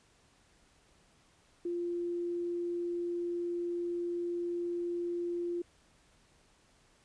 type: tone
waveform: sine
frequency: 347.2 Hz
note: F4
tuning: 10 cents flat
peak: -32 dBFS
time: 1.65-5.62 s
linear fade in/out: 5 ms
effects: pink hiss -66 dBFS RMS until 7.04 s + resampled to 22050 Hz